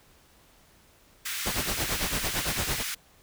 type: high-pass noise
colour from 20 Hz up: pink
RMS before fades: -33 dBFS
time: 1.25-2.95 s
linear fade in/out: 10 ms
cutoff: 1500 Hz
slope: 24 dB/octave
type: noise with tremolo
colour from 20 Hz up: pink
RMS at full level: -28 dBFS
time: 1.45-2.83 s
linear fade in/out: 20 ms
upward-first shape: sine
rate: 8.9 Hz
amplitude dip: 90%
effects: pink hiss -59 dBFS RMS until 3.22 s